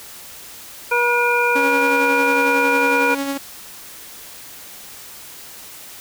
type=harmonic tone; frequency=480.9 Hz; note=B4; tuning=46 cents flat; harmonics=1 / 2 / 3 / 5; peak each=-20 / -20 / -20 / -20 dBFS; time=0.91-3.15 s; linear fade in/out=10 ms
type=tone with tremolo; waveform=sawtooth; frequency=277.2 Hz; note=C#4; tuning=in tune; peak=-16 dBFS; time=1.55-3.38 s; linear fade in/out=10 ms; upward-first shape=sine; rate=11 Hz; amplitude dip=40%
effects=white hiss -38 dBFS RMS until 6 s